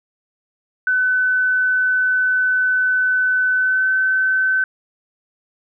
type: tone with pitch glide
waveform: sine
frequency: 1508 to 1527.3 Hz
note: F#6 to G6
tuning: +32 to -46 cents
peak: -14 dBFS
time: 0.87-4.64 s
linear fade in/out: 2 ms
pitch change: +22 cents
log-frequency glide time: 3.55-3.9 s
effects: none